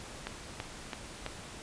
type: click train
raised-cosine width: 0.3 ms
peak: -20 dBFS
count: 4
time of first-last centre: 0.27-1.263 s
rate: 3.02 Hz
effects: pink hiss -46 dBFS RMS until 1.62 s + resampled to 22050 Hz